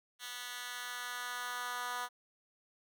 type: tone with high-pass filter sweep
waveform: 10% pulse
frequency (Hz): 245.6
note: B3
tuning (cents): -9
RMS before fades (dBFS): -41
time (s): 0.19-2.09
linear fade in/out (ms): 50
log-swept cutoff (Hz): 2400 to 1000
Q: 1.4
effects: none